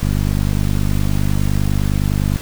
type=click train; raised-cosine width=5 ms; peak=-6 dBFS; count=117; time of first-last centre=0.03-2.359 s; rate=49.8 Hz; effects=pink hiss -32 dBFS RMS until 2.41 s